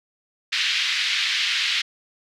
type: band-pass noise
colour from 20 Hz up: white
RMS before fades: -23 dBFS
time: 0.52-1.82 s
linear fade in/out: 10 ms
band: 1800 to 4100 Hz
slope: 24 dB/octave
effects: none